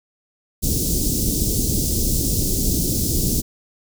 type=band-stop noise; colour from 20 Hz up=pink; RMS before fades=-20 dBFS; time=0.62-3.42 s; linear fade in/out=20 ms; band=370 to 5200 Hz; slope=24 dB/octave; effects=none